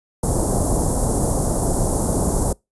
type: band-stop noise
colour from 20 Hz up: pink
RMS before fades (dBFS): -19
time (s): 0.23-2.53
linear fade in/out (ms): 5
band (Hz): 830 to 8200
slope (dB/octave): 24
effects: noise-tail reverb RT60 0.2 s tail -25 dB re dry + resampled to 24000 Hz